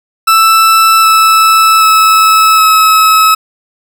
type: tone with pitch steps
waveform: 40% pulse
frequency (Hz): 1322 / 1311.4 / 1300.8 / 1290.3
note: E6 / E6 / E6 / E6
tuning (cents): +5 / -9 / -23 / -37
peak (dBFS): -3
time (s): 0.27-3.35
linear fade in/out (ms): 10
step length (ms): 770
effects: none